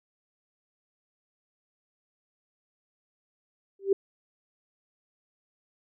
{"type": "tone with exponential growth", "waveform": "sine", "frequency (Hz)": 392, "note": "G4", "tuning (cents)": 0, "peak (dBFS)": -15, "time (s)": [3.79, 3.93], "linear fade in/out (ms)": 5, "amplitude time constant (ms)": 29, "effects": []}